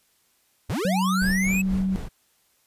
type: linear sweep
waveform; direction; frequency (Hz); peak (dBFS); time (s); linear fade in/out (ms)
square; up; 55 to 2618; -25; 0.69-1.62; 10
type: tone with pitch glide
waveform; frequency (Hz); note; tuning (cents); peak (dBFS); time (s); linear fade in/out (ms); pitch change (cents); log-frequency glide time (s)
sine; 188.1 to 189.96; F#3 to F#3; +29 to +46; -21; 0.85-1.96; 0; +17; 1-1.48
type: noise with tremolo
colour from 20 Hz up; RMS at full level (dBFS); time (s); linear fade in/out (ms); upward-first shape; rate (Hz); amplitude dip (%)
brown; -30; 1.21-2.09; 10; sine; 4.1; 70
effects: white hiss -65 dBFS RMS until 2.66 s + resampled to 32000 Hz